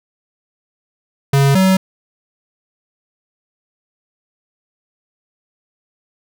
square tone pair in turn, 138.59 / 189.2 Hz, C#3 / F#3, 0 / +39 cents, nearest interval perfect fourth, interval 539 cents, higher second, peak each -10 dBFS, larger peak neither, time 1.33-1.55 / 1.55-1.77 s, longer neither, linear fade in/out 5 ms, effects none

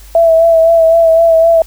sine tone with vibrato, 659.3 Hz, E5, in tune, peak -4 dBFS, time 0.15-1.62 s, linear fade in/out 2 ms, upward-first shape sine, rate 3.9 Hz, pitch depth 29 cents each way, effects added 50 Hz sine -33 dBFS peak until 1.66 s + white hiss -41 dBFS RMS until 1.66 s

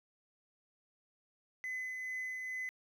triangle tone with tremolo, 2025 Hz, B6, 43 cents sharp, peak -34 dBFS, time 1.64-2.69 s, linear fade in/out 0 ms, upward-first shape triangle, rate 2.3 Hz, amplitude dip 35%, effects tanh soft clip ceiling -31 dBFS + 12-bit

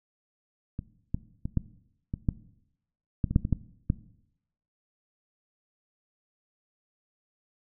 clicks, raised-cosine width 5 ms, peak -20 / -15 / -19 / -12 / -18 / -11 / -12 / -18 / -7 / -16 / -11 / -11 dBFS, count 12, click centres 0.791 / 1.145 / 1.455 / 1.573 / 2.139 / 2.288 / 3.242 / 3.31 / 3.361 / 3.451 / 3.527 / 3.901 s, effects noise-tail reverb RT60 0.8 s tail -18 dB re dry

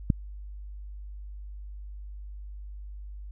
click, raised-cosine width 5 ms, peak -9 dBFS, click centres 0.102 s, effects added 50 Hz sine -38 dBFS peak until 3.31 s

